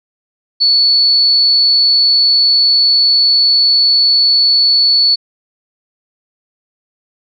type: tone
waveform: sine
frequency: 4435 Hz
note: C#8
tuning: in tune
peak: -7 dBFS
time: 0.6-5.16 s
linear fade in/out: 20 ms
effects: none